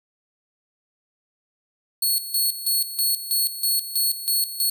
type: tone with tremolo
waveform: 10% pulse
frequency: 4367 Hz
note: C#8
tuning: 27 cents flat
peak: -12 dBFS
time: 2.02-4.7 s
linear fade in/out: 5 ms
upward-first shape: square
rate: 3.1 Hz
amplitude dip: 75%
effects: none